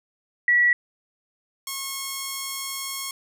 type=tone pair in turn; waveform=sine / 5% pulse; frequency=1938 / 1087.7 Hz; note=B6 / C#6; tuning=-33 / -33 cents; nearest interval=minor seventh; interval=1000 cents; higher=first; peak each=-15 / -17 dBFS; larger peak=first; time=0.48-0.73 / 1.67-3.11 s; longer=second; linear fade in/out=2 ms; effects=none